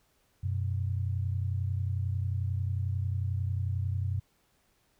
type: tone pair together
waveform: sine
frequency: 93.04 / 124.2 Hz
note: F#2 / B2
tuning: +10 / +10 cents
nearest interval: perfect fourth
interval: 500 cents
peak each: -29 / -34 dBFS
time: 0.43-4.2 s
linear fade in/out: 10 ms
effects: pink hiss -70 dBFS RMS until 4.99 s